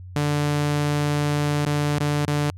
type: tone with dropouts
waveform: sawtooth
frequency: 146.83 Hz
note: D3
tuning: in tune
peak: -16 dBFS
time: 0.16-2.5 s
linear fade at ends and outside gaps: 0 ms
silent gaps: 1.65-1.663 / 1.985-2.004 / 2.252-2.28 s
effects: added 91 Hz sine -36 dBFS peak until 2.57 s + low-pass 11000 Hz 12 dB/octave